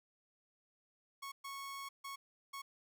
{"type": "tone bursts at uneven times", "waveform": "sawtooth", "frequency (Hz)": 1103, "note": "C#6", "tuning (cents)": -9, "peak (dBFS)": -40, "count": 4, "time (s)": [[1.22, 1.32], [1.44, 1.89], [2.04, 2.16], [2.53, 2.62]], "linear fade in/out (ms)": 10, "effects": []}